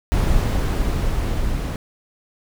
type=noise with level ramp; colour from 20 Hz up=brown; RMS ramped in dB=-17 to -23 dBFS; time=0.12-1.76 s; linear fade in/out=0 ms; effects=none